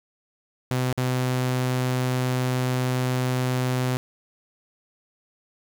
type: tone with dropouts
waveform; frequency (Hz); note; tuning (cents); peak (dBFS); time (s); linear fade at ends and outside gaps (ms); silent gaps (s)
sawtooth; 127.2; C3; -48; -18; 0.71-3.97; 0; 0.927-0.976
effects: 9-bit